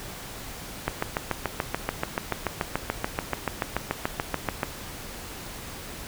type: click train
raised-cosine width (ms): 0.5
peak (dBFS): -9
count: 27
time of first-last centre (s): 0.88-4.632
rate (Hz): 6.93
effects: pink hiss -39 dBFS RMS until 6.07 s